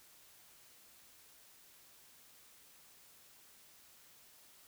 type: silence
effects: white hiss -62 dBFS RMS until 4.67 s